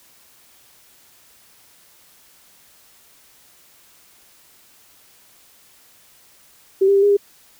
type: tone with pitch steps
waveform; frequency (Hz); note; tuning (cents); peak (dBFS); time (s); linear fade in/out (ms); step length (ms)
sine; 385.6 / 397.7 / 394.7 / 407.7 / 403.1; G4 / G4 / G4 / G#4 / G4; -28 / +25 / +12 / -32 / +48; -11; 6.81-7.17; 10; 72
effects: white hiss -52 dBFS RMS until 7.59 s